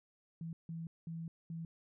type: tone bursts at uneven times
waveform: sine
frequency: 164.81 Hz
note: E3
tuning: in tune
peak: -40 dBFS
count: 4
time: 0.41-0.53 / 0.69-0.87 / 1.07-1.28 / 1.5-1.65 s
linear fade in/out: 2 ms
effects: none